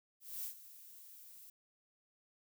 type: noise with ADSR envelope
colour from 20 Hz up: violet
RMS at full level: -41 dBFS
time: 0.2-1.5 s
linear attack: 240 ms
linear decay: 100 ms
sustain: -15 dB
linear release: 3 ms
effects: none